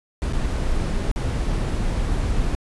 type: noise with dropouts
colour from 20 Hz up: brown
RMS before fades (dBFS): -22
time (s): 0.22-2.55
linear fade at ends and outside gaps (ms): 0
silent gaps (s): 0.325-0.333 / 1.114-1.16
effects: resampled to 24000 Hz

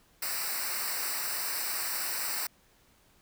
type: noise with comb filter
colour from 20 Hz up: white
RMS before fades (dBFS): -33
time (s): 0.22-2.47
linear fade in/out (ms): 5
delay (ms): 0.3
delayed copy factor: -0.9
effects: pink hiss -64 dBFS RMS until 3.21 s

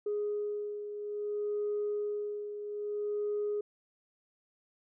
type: beating tone pair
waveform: sine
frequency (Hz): 415.3 / 415.9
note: G#4 / G#4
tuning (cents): 0 / +2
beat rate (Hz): 0.6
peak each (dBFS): -32 / -39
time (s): 0.06-3.61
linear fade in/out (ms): 5
effects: tanh soft clip ceiling -26 dBFS

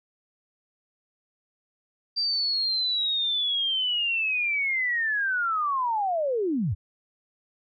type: linear sweep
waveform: sine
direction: down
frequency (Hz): 4717 to 73.1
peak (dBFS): -23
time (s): 2.16-6.75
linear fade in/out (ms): 20
effects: none

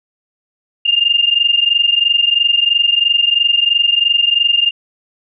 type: tone pair together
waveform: sine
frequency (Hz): 2799 / 2822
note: F7 / F7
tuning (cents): +3 / +17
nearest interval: unison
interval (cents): 14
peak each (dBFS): -13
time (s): 0.85-4.71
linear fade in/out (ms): 10
effects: none

